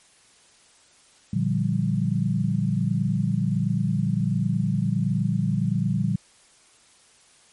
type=chord; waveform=sine; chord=G minor seventh; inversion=first; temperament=equal; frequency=116.54 / 146.83 / 174.61 / 196 Hz; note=Bb2 / D3 / F3 / G3; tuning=0 / 0 / 0 / 0 cents; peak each=-26 dBFS; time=1.33-6.16 s; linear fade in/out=5 ms; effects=white hiss -56 dBFS RMS until 7.52 s + MP3 48 kbps